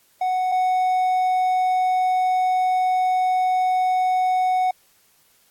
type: tone pair in turn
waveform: triangle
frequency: 740 / 740 Hz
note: F#5 / F#5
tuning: 0 / 0 cents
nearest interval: unison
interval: 0 cents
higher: neither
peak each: -17 / -15 dBFS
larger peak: second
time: 0.21-0.52 / 0.52-4.71 s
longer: second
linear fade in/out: 5 ms
effects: white hiss -59 dBFS RMS until 5.5 s + AAC 64 kbps